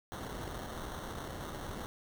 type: noise with sample-and-hold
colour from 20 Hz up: pink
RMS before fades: -42 dBFS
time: 0.12-1.86 s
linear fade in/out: 0 ms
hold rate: 2450 Hz
effects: none